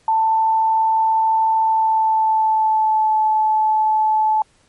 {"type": "tone with pitch glide", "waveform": "sine", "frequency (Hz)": [887, 866.7], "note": ["A5", "A5"], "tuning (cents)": [14, -26], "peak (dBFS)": -13, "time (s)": [0.08, 4.42], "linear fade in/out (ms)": 2, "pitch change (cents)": -40, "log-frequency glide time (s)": [1.61, 3.18], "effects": ["pink hiss -57 dBFS RMS until 4.68 s", "MP3 48 kbps"]}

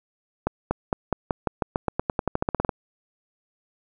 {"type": "accelerating click train", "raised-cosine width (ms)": 1, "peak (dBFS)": -8, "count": 20, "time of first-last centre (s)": [0.47, 2.692], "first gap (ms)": 240, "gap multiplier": 0.91, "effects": []}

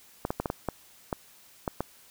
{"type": "clicks", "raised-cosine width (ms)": 1, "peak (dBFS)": -14, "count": 9, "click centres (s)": [0.251, 0.305, 0.4, 0.458, 0.501, 0.687, 1.128, 1.678, 1.806], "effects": ["white hiss -56 dBFS RMS until 2.1 s"]}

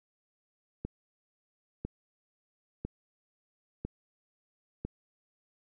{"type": "click train", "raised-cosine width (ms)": 3, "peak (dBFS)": -22, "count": 5, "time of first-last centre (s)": [0.85, 4.85], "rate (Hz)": 1, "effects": []}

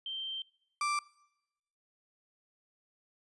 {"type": "tone pair in turn", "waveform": ["sine", "35% pulse"], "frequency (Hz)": [3136, 1174.7], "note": ["G7", "D6"], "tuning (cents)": [0, 0], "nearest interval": "octave + perfect fourth", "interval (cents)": 1700, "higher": "first", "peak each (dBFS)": [-36, -28], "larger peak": "second", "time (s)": [[0.06, 0.42], [0.81, 0.99]], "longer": "first", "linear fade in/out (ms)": 2, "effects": ["noise-tail reverb RT60 0.9 s tail -23 dB re dry", "resampled to 24000 Hz"]}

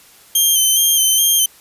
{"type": "tone with vibrato", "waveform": "5% pulse", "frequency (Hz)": 3136, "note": "G7", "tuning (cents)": 0, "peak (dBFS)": -3, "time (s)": [0.35, 1.46], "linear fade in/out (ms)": 5, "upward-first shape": "square", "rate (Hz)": 2.4, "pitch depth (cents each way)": 30, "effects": ["white hiss -46 dBFS RMS until 1.6 s", "resampled to 32000 Hz"]}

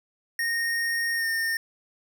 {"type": "tone with pitch glide", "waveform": "square", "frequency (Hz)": [1852, 1821.2], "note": ["A#6", "A#6"], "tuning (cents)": [-12, -41], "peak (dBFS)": -25, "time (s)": [0.39, 1.57], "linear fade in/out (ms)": 2, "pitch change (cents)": -29, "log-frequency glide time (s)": [1.16, 1.26], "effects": []}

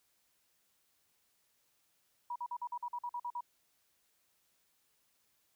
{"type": "tone bursts", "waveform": "sine", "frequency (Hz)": 966, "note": "B5", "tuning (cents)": -39, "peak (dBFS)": -36, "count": 11, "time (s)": [2.3, 3.408], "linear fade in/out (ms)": 5, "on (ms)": 58, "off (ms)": 47, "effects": ["white hiss -75 dBFS RMS until 5.55 s"]}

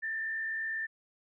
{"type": "tone with frequency modulation", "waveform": "sine", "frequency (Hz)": 1784, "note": "A6", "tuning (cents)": 23, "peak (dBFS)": -32, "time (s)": [0.02, 0.87], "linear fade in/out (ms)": 20, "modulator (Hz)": 63.5, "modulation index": 0.44, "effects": []}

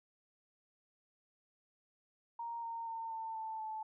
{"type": "tone with pitch steps", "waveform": "sine", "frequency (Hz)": [932.3, 920, 907.9, 895.9, 884, 872.4], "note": ["A#5", "A#5", "A#5", "A5", "A5", "A5"], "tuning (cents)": [0, -23, -46, 31, 8, -15], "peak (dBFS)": -39, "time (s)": [2.39, 3.83], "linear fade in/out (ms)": 5, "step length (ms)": 240, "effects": []}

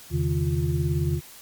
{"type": "tone cluster", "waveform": "sine", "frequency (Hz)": [81.7, 133.1, 151.5, 350.3], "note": ["E2", "C3", "D#3", "F4"], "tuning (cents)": [-15, 30, -46, 5], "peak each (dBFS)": [-26, -27, -25, -31], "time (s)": [0.1, 1.21], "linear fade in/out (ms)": 50, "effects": ["white hiss -46 dBFS RMS until 1.41 s", "MP3 96 kbps"]}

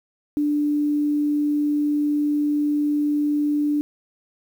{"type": "tone with quantisation", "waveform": "sine", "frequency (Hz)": 294.6, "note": "D4", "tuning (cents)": 6, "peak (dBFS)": -18, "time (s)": [0.37, 3.81], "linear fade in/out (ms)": 0, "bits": 8, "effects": []}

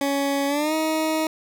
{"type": "tone with pitch glide", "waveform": "20% pulse", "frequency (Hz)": [279.4, 315.4], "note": ["C#4", "D#4"], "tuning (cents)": [14, 24], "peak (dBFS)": -16, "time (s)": [0.01, 1.27], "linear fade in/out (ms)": 2, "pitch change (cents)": 210, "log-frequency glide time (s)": [0.47, 0.74], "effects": []}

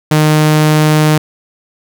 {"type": "tone", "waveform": "sawtooth", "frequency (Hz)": 153.5, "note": "D#3", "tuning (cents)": -23, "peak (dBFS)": -3, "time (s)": [0.11, 1.18], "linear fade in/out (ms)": 5, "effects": []}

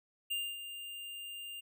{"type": "tone with ADSR envelope", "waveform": "square", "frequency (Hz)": 2801, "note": "F7", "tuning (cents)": 4, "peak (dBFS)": -33, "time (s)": [0.3, 1.61], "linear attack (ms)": 15, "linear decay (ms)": 250, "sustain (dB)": -10, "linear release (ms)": 17, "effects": []}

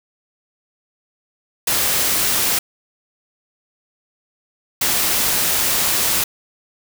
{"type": "noise bursts at uneven times", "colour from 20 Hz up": "white", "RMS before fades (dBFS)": -18, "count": 2, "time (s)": [[1.67, 2.59], [4.81, 6.24]], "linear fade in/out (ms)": 5, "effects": []}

